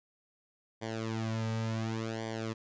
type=tone with flanger; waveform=sawtooth; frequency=112 Hz; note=A2; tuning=31 cents sharp; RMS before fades=-35 dBFS; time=0.81-2.54 s; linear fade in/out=20 ms; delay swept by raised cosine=0.75 to 2.85 ms; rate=0.69 Hz; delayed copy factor=-0.95; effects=resampled to 16000 Hz